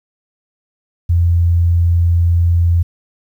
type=tone; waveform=sine; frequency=85.6 Hz; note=F2; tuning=34 cents flat; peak=-9 dBFS; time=1.09-2.83 s; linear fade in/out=10 ms; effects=8-bit